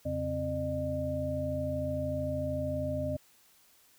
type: tone cluster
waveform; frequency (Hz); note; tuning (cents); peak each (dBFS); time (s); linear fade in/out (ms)
sine; 86.1 / 139.2 / 262.3 / 604; F2 / C#3 / C4 / D5; -24 / +8 / +4 / +48; -37 / -38 / -37 / -33; 0.05-3.17; 10
effects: white hiss -63 dBFS RMS until 3.98 s